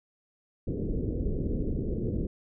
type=low-pass noise; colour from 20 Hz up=pink; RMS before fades=-30 dBFS; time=0.67-2.27 s; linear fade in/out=5 ms; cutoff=480 Hz; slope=48 dB/octave; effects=none